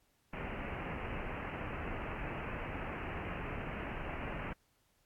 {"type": "low-pass noise", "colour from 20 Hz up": "pink", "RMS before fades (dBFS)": -41, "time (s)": [0.33, 4.53], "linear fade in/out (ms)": 5, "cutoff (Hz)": 2800, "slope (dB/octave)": 96, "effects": ["pink hiss -74 dBFS RMS until 5.05 s", "AAC 64 kbps"]}